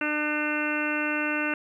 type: harmonic tone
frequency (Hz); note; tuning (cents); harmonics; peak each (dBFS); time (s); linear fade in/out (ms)
300; D4; +37; 1 / 2 / 3 / 4 / 5 / 6 / 7 / 8 / 9; -30 / -35 / -39 / -37 / -30 / -38 / -36 / -38 / -31; 0.01-1.54; 2
effects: 10-bit